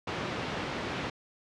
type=band-pass noise; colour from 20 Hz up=pink; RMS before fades=-35 dBFS; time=0.07-1.1 s; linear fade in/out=5 ms; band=120 to 3300 Hz; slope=12 dB/octave; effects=low-pass 7000 Hz 12 dB/octave